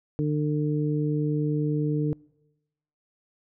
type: harmonic tone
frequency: 150 Hz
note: D3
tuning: 37 cents sharp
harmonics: 1 / 2 / 3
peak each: -25 / -27 / -31 dBFS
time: 0.19-2.13 s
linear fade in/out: 0 ms
effects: noise-tail reverb RT60 1.0 s tail -26 dB re dry